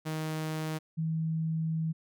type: tone pair in turn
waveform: sawtooth / sine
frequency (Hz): 156.9 / 160.75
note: D#3 / E3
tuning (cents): +15 / -43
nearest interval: unison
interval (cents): 42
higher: second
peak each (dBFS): -28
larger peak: neither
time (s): 0.05-0.79 / 0.97-1.93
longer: second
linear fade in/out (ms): 20
effects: none